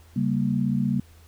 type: chord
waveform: sine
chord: G diminished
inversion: second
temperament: equal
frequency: 138.59 / 196 / 233.1 Hz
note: Db3 / G3 / Bb3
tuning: 0 / 0 / 0 cents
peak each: -26 / -25 / -25 dBFS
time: 0.16-1 s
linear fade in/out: 5 ms
effects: added 81 Hz sine -49 dBFS peak until 1.27 s + pink hiss -57 dBFS RMS until 1.27 s